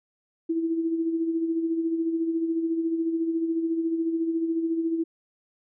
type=tone with tremolo; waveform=sine; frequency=328.8 Hz; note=E4; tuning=4 cents flat; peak=-21 dBFS; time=0.49-5.04 s; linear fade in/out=10 ms; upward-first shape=sine; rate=14 Hz; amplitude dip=50%; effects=none